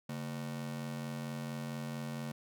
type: ring-modulated tone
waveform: 45% pulse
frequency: 185 Hz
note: F#3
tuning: in tune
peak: -35 dBFS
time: 0.09-2.32 s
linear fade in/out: 5 ms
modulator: 42.2 Hz
effects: none